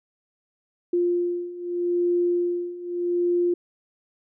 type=beating tone pair; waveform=sine; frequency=350 / 350.81 Hz; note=F4 / F4; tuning=+4 / +8 cents; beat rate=0.81 Hz; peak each=-26 / -23 dBFS; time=0.93-3.54 s; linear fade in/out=5 ms; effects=none

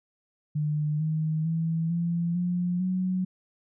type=tone with pitch steps; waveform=sine; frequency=150.5 / 156.8 / 163.36 / 170.2 / 177.33 / 184.75 Hz; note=D3 / D#3 / E3 / F3 / F3 / F#3; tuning=+43 / +14 / -15 / -44 / +27 / -2 cents; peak=-24 dBFS; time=0.55-3.25 s; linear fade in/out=10 ms; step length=450 ms; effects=none

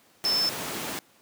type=tone in noise; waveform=sine; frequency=5274 Hz; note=E8; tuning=in tune; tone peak=-22 dBFS; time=0.25-0.49 s; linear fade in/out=0 ms; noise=pink; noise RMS=-32 dBFS; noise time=0.24-0.99 s; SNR=+7 dB; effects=pink hiss -59 dBFS RMS until 1.21 s + high-pass 200 Hz 12 dB/octave

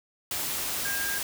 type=tone in noise; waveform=sine; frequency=1613 Hz; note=G6; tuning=49 cents sharp; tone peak=-31 dBFS; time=0.85-1.18 s; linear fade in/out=2 ms; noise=white; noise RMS=-31 dBFS; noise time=0.31-1.23 s; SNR=-3 dB; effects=none

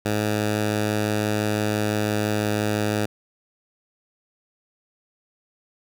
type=tone; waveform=10% pulse; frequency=105.9 Hz; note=G#2; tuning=34 cents sharp; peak=-13 dBFS; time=0.05-3.06 s; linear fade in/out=10 ms; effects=none

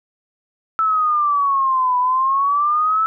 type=exponential two-way sweep; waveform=sine; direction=down then up; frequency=1320 to 987.8 to 1320 Hz; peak=-14 dBFS; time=0.79-3.06 s; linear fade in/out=0 ms; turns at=1.98 s; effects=none

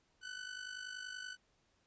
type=tone with amplitude modulation; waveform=sawtooth; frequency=1500 Hz; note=F#6; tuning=23 cents sharp; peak=-37 dBFS; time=0.21-1.37 s; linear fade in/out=50 ms; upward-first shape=sine; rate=50.4 Hz; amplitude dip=70%; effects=pink hiss -75 dBFS RMS until 1.86 s + resampled to 16000 Hz

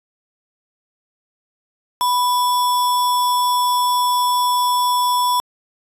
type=tone with sample-and-hold; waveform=sine; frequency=987.8 Hz; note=B5; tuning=in tune; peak=-14 dBFS; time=2.01-5.4 s; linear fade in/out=0 ms; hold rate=4410 Hz; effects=resampled to 32000 Hz

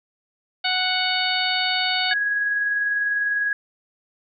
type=harmonic tone; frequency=740 Hz; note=F#5; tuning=in tune; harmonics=1 / 2 / 3 / 4 / 5 / 6; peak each=-27 / -27 / -27 / -27 / -27 / -27 dBFS; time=0.64-2.14 s; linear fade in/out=10 ms
type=tone with tremolo; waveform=sine; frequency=1660 Hz; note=G#6; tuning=1 cent flat; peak=-18 dBFS; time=2.11-3.53 s; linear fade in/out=2 ms; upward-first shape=triangle; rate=20 Hz; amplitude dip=35%
effects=none

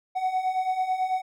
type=beating tone pair; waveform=triangle; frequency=740 / 749.1 Hz; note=F#5 / F#5; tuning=0 / +21 cents; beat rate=9.1 Hz; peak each=-28 / -23 dBFS; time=0.15-1.22 s; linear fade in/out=20 ms; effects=none

